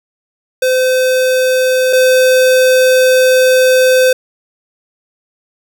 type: tone pair in turn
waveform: square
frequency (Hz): 513 / 513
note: C5 / C5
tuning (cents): -34 / -34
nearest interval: unison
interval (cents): 0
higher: neither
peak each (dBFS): -10 / -7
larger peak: second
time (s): 0.62-1.93 / 1.93-4.13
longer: second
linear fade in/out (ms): 5
effects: none